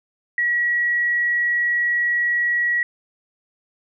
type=tone; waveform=sine; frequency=1920 Hz; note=B6; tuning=49 cents flat; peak=-17 dBFS; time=0.38-2.83 s; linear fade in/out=2 ms; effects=none